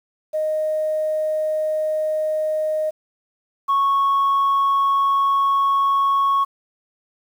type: tone pair in turn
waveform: sine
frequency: 620 / 1104.7 Hz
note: D#5 / C#6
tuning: -6 / -6 cents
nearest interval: minor seventh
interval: 1000 cents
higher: second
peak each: -18 / -13 dBFS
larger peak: second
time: 0.33-2.91 / 3.68-6.45 s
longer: second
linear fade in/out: 20 ms
effects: tanh soft clip ceiling -13 dBFS + 8-bit